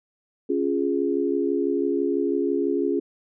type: chord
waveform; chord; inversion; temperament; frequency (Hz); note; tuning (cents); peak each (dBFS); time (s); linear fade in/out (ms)
sine; Db major; none; equal; 277.2 / 349.2 / 415.3; Db4 / F4 / Ab4; 0 / 0 / 0; -25; 0.49-3; 10
effects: none